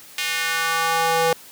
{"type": "tone with high-pass filter sweep", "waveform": "square", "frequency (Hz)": 164.81, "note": "E3", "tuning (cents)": 0, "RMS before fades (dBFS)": -21, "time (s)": [0.18, 1.33], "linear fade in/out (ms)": 2, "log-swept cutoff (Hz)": [2500, 530], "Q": 1.7, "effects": ["white hiss -44 dBFS RMS until 1.51 s", "high-pass 100 Hz 12 dB/octave"]}